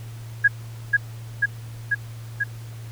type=tone with echo; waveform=sine; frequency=1652 Hz; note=G#6; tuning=10 cents flat; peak=-11 dBFS; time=0.44-0.48 s; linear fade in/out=10 ms; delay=490 ms; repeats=4; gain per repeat=-2 dB; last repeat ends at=2.44 s; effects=added 114 Hz sine -34 dBFS peak until 2.91 s + pink hiss -48 dBFS RMS until 2.91 s